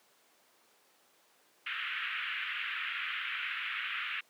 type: band-pass noise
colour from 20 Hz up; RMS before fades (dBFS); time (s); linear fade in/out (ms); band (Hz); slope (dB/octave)
white; -37; 1.66-4.21; 10; 1300 to 3000; 48
effects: pink hiss -66 dBFS RMS until 4.29 s + high-pass 400 Hz 12 dB/octave